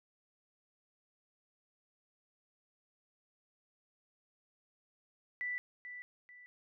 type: tone with echo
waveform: sine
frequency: 1975.5 Hz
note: B6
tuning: in tune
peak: -35 dBFS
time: 5.41-5.58 s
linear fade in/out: 0 ms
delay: 440 ms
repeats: 2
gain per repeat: -9 dB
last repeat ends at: 6.46 s
effects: none